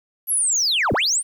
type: linear two-way sweep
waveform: sine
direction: down then up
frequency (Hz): 11840 to 38.37 to 9580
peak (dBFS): -15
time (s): 0.27-1.23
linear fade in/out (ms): 50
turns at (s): 0.93
effects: tanh soft clip ceiling -15 dBFS + 9-bit